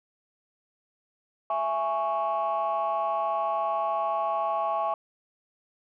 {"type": "chord", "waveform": "sine", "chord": "C# minor", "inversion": "first", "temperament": "just", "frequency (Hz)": [665.2, 831.5, 1108.7], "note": ["E5", "G#5", "C#6"], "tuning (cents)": [16, 2, 0], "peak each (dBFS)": -28, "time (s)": [1.5, 4.94], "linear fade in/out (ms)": 2, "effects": ["tanh soft clip ceiling -19 dBFS"]}